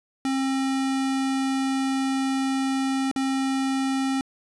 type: tone with dropouts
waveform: square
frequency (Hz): 267.6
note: C4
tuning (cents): +39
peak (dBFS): -23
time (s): 0.25-4.21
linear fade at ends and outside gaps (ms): 1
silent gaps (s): 3.114-3.161
effects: resampled to 24000 Hz